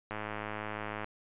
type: click train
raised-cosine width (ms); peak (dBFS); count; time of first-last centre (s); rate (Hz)
0.5; -22; 100; 0.11-1.044; 106
effects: resampled to 8000 Hz